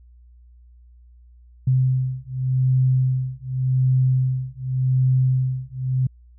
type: beating tone pair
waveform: sine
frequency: 129 / 129.87 Hz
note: C3 / C3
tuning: -24 / -13 cents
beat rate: 0.87 Hz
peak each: -20 dBFS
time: 1.67-6.07 s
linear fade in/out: 5 ms
effects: added 60 Hz sine -46 dBFS peak until 6.38 s